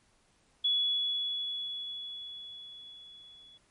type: tone with level ramp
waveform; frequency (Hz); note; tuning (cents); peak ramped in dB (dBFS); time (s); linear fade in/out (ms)
sine; 3391; G#7; +35; -24 to -53; 0.64-3.58; 10
effects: pink hiss -68 dBFS RMS until 3.7 s + MP3 48 kbps